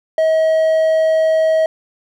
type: tone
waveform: triangle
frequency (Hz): 638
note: D#5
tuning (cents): +43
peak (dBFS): -9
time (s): 0.18-1.66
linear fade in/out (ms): 2
effects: none